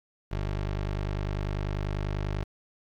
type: tone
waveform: 20% pulse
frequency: 50.1 Hz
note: G1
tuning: 38 cents sharp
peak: -24 dBFS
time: 0.31-2.44 s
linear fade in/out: 10 ms
effects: low-pass 4000 Hz 12 dB/octave + 9-bit